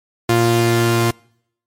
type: tone pair together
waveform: sawtooth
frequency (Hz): 116.54 / 349.2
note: A#2 / F4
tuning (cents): 0 / 0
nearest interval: octave + perfect fifth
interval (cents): 1900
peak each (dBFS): -12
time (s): 0.29-1.11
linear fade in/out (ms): 5
effects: noise-tail reverb RT60 0.7 s tail -26 dB re dry + MP3 64 kbps